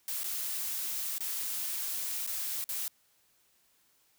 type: noise with dropouts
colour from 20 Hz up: blue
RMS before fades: -35 dBFS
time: 0.08-2.88 s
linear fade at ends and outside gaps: 1 ms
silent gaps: 0.234-0.242 / 1.182-1.206 / 2.265-2.274 / 2.641-2.69 s
effects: white hiss -69 dBFS RMS until 4.18 s